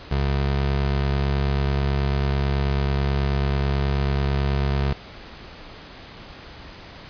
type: tone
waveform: 25% pulse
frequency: 69.2 Hz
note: C#2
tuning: 2 cents flat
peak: -16 dBFS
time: 0.11-4.93 s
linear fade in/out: 5 ms
effects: pink hiss -41 dBFS RMS until 7.09 s + resampled to 11025 Hz